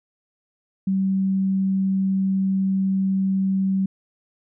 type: tone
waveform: sine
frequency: 192 Hz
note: G3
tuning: 36 cents flat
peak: -18 dBFS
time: 0.87-3.86 s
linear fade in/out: 5 ms
effects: none